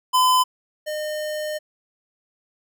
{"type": "tone pair in turn", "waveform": "square", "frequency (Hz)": [1015, 609.3], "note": ["B5", "D#5"], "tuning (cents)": [47, -36], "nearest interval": "major sixth", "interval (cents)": 883, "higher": "first", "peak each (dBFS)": [-15, -26], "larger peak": "first", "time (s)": [[0.13, 0.44], [0.86, 1.59]], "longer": "second", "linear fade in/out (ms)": 20, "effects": []}